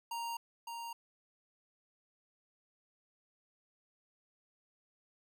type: tone with echo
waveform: square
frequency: 932.3 Hz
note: A#5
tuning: in tune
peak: -38 dBFS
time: 0.11-0.37 s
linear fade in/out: 5 ms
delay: 560 ms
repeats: 1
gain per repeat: -4 dB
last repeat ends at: 0.93 s
effects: none